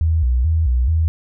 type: tone with vibrato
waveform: sine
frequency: 70.7 Hz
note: C#2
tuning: 35 cents sharp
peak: -13 dBFS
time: 0.01-1.08 s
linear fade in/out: 0 ms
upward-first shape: square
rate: 2.3 Hz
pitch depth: 230 cents each way
effects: none